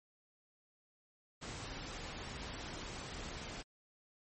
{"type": "noise", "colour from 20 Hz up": "pink", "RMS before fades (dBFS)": -45, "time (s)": [1.41, 3.63], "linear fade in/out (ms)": 20, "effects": ["MP3 32 kbps"]}